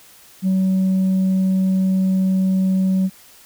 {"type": "tone", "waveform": "sine", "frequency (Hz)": 188.9, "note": "F#3", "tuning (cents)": 36, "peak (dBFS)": -12, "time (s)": [0.42, 3.1], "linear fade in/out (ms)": 50, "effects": ["tanh soft clip ceiling -13 dBFS", "white hiss -47 dBFS RMS until 3.45 s"]}